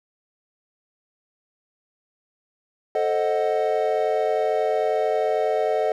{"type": "chord", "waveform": "triangle", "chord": "A diminished seventh", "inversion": "none", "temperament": "equal with one note detuned", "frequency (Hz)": [440, 529.3, 622.3, 740], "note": ["A4", "C5", "Eb5", "Gb5"], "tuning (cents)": [0, 20, 0, 0], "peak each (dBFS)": [-22, -26, -22, -24], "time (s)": [2.95, 5.92], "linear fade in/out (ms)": 2, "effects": []}